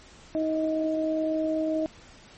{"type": "tone pair together", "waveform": "sine", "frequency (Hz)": [315.2, 630.4], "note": ["D#4", "D#5"], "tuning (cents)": [23, 23], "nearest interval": "octave", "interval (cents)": 1200, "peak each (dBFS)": [-26, -27], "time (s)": [0.35, 1.86], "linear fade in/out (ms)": 0, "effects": ["pink hiss -51 dBFS RMS until 2.37 s", "MP3 32 kbps"]}